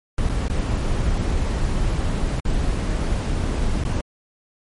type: noise with dropouts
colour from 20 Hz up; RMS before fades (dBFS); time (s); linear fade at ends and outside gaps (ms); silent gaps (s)
brown; -21; 0.18-4.01; 2; 0.291-0.295 / 0.483-0.498 / 2.402-2.451 / 3.839-3.85
effects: MP3 48 kbps